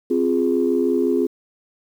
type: chord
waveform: sine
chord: F minor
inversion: second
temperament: equal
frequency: 261.6 / 349.2 / 415.3 Hz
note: C4 / F4 / Ab4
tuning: 0 / 0 / 0 cents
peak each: -20 dBFS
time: 0.1-1.27 s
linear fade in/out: 10 ms
effects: tanh soft clip ceiling -7 dBFS + 8-bit

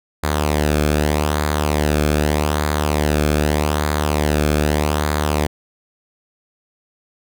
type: tone with flanger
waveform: sawtooth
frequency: 75 Hz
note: D2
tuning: 37 cents sharp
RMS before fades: -18 dBFS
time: 0.23-5.47 s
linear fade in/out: 10 ms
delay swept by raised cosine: 0.35 to 1.04 ms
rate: 0.82 Hz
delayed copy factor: -0.55
effects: none

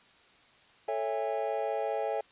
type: chord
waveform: triangle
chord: A major seventh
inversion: none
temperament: equal with one note detuned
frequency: 440 / 554.4 / 659.3 / 815.4 Hz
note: A4 / C#5 / E5 / G#5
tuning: 0 / 0 / 0 / -32 cents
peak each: -33 dBFS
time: 0.88-2.21 s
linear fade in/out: 5 ms
effects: white hiss -60 dBFS RMS until 2.31 s + resampled to 8000 Hz

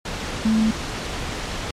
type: tone in noise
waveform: sine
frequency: 220 Hz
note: A3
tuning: in tune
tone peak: -15 dBFS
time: 0.45-0.71 s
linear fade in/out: 5 ms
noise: pink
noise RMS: -28 dBFS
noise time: 0.05-1.71 s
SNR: +10 dB
effects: low-pass 6000 Hz 12 dB/octave + MP3 64 kbps

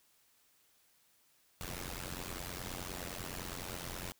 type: noise with amplitude modulation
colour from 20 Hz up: pink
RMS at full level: -39 dBFS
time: 1.61-4.12 s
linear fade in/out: 0 ms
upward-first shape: sine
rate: 89.7 Hz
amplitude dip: 90%
effects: white hiss -70 dBFS RMS until 4.19 s

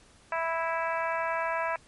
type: harmonic tone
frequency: 329.1 Hz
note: E4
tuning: 3 cents flat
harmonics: 2 / 3 / 4 / 5 / 6 / 7 / 8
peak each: -32 / -31 / -36 / -35 / -41 / -40 / -43 dBFS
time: 0.32-1.76 s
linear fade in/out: 2 ms
effects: pink hiss -58 dBFS RMS until 1.87 s + MP3 48 kbps

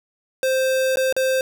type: tone with dropouts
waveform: square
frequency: 523.3 Hz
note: C5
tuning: in tune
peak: -18 dBFS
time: 0.43-1.41 s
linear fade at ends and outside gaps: 1 ms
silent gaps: 0.958-0.971 / 1.126-1.165 s
effects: none

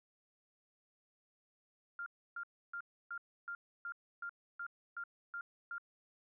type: tone bursts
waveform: sine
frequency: 1396.9 Hz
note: F6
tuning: in tune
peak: -40 dBFS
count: 11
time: 1.99-5.782 s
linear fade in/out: 2 ms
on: 72 ms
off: 300 ms
effects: none

